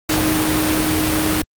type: tone in noise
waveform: sine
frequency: 311.1 Hz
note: D#4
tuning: in tune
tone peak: -18 dBFS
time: 0.09-1.42 s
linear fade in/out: 5 ms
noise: pink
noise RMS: -19 dBFS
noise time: 0.09-1.42 s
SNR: -2 dB
effects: high-pass 60 Hz 12 dB/octave + Opus 48 kbps